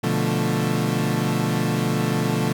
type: chord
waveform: 30% pulse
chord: B half-diminished seventh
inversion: none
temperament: equal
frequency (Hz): 123.47 / 146.83 / 174.61 / 220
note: B2 / D3 / F3 / A3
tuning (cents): 0 / 0 / 0 / 0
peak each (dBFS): -23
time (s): 0.03-2.53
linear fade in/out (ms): 10
effects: none